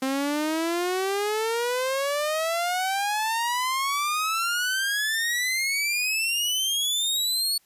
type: exponential sweep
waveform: sawtooth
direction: up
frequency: 261.6 to 4435 Hz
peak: -20 dBFS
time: 0.02-7.58 s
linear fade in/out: 5 ms
effects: white hiss -63 dBFS RMS until 7.65 s + resampled to 32000 Hz